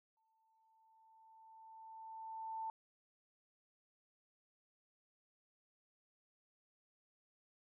sine tone with exponential growth, 890 Hz, A5, 20 cents sharp, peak -39 dBFS, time 0.17-2.7 s, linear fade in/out 1 ms, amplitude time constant 550 ms, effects none

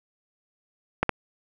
clicks, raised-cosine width 0.5 ms, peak -6 dBFS, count 2, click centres 1.03 / 1.093 s, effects none

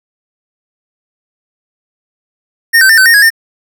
square tone with pitch steps, 1838 / 1546 / 1798 / 1530 / 1843 / 1661 / 1810 Hz, A#6 / G6 / A6 / G6 / A#6 / G#6 / A6, -25 / -24 / +37 / -42 / -20 / 0 / +48 cents, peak -4 dBFS, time 2.73-3.304 s, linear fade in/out 20 ms, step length 82 ms, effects none

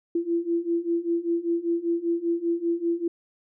sine beating tone pair, 336.1 / 341.2 Hz, E4 / F4, +34 / -40 cents, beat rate 5.1 Hz, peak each -27 / -25 dBFS, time 0.15-3.08 s, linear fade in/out 5 ms, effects none

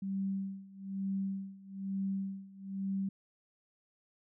sine tone with tremolo, 194.3 Hz, G3, 15 cents flat, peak -31 dBFS, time 0.02-3.09 s, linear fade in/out 5 ms, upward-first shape sine, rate 1.1 Hz, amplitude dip 90%, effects none

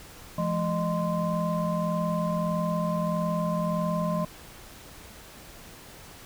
sine tone cluster, 170.5 / 212.1 / 615 / 1038 Hz, F3 / G#3 / D#5 / C6, -41 / +37 / -20 / -14 cents, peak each -27 / -32 / -30 / -32 dBFS, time 0.38-4.25 s, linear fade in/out 5 ms, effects tanh soft clip ceiling -15 dBFS + pink hiss -47 dBFS RMS until 6.25 s

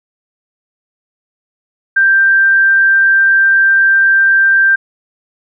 sine tone, 1576 Hz, G6, 9 cents sharp, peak -6 dBFS, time 1.96-4.76 s, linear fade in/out 10 ms, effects none

